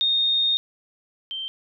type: tone pair in turn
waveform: sine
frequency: 3688 / 3132 Hz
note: A#7 / G7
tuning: -19 / -2 cents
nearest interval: minor third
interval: 283 cents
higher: first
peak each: -18 / -28 dBFS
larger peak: first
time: 0.01-0.57 / 1.31-1.48 s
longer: first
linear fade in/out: 0 ms
effects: none